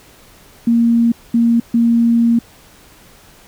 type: tone bursts at uneven times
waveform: sine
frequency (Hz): 233.1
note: A#3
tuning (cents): 0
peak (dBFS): -9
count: 3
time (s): 0.67-1.12 / 1.34-1.6 / 1.74-2.39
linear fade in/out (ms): 5
effects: pink hiss -45 dBFS RMS until 3.47 s